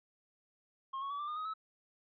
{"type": "tone with pitch steps", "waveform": "triangle", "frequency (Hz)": [1072, 1106.6, 1142.3, 1179.2, 1217.3, 1256.6, 1297.1], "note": ["C6", "C#6", "D6", "D6", "D#6", "D#6", "E6"], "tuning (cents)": [42, -3, -48, 7, -38, 17, -28], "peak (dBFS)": -35, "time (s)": [0.93, 1.539], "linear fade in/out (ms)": 10, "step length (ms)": 87, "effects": ["resampled to 11025 Hz"]}